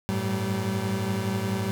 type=tone cluster; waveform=30% pulse; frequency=98.6 / 110.4 / 192.2 Hz; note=G2 / A2 / G3; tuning=+11 / +6 / -34 cents; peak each=-30 / -27 / -26 dBFS; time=0.09-1.71 s; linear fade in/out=0 ms; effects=none